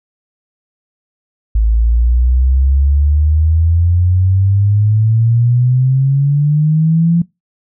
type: exponential sweep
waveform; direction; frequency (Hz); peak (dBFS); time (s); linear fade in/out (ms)
sine; up; 53.4 to 172.1; -8; 1.55-7.22; 5
effects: noise-tail reverb RT60 0.2 s tail -22 dB re dry